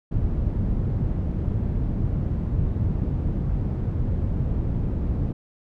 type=low-pass noise; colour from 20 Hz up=white; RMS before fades=-24 dBFS; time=0.11-5.33 s; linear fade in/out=10 ms; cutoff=120 Hz; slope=12 dB/octave; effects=none